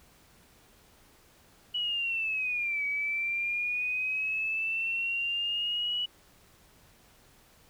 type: linear two-way sweep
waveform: sine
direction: down then up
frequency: 2948 to 2267 to 2948 Hz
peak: -28 dBFS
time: 1.74-6.06 s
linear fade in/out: 10 ms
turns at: 2.85 s
effects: pink hiss -60 dBFS RMS until 7.69 s